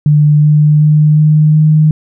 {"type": "tone with pitch steps", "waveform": "sine", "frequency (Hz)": [149.1, 150.4, 151.71, 153.03, 154.36], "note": ["D3", "D3", "D#3", "D#3", "D#3"], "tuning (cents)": [27, 42, -43, -28, -13], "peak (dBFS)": -4, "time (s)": [0.06, 1.91], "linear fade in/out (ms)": 2, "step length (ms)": 370, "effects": []}